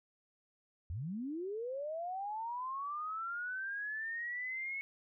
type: linear sweep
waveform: sine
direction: up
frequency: 72.9 to 2204 Hz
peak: -37 dBFS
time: 0.9-4.81 s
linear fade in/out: 0 ms
effects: none